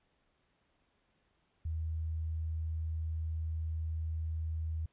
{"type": "tone", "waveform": "sine", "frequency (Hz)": 80, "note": "D#2", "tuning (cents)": 49, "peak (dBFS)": -33, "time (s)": [1.65, 4.86], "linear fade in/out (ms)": 5, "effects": ["pink hiss -75 dBFS RMS until 4.92 s", "resampled to 8000 Hz"]}